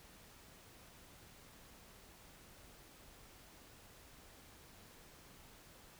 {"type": "silence", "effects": ["pink hiss -60 dBFS RMS until 5.99 s"]}